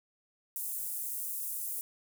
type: high-pass noise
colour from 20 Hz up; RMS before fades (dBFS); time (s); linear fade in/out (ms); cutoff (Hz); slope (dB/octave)
pink; -37; 0.56-1.81; 0; 9600; 24
effects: none